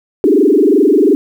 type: tone with frequency modulation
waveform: sine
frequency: 349.4 Hz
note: F4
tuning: 1 cent sharp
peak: -6 dBFS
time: 0.24-1.15 s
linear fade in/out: 0 ms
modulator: 22.7 Hz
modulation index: 3.3
effects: 7-bit